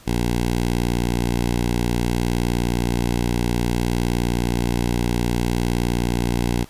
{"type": "tone with notch filter", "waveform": "10% pulse", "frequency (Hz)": 59.4, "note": "A#1", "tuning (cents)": 33, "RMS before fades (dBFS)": -21, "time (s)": [0.06, 6.65], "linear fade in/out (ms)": 20, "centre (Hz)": 1300, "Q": 1.6, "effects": ["pink hiss -48 dBFS RMS until 6.69 s", "resampled to 32000 Hz"]}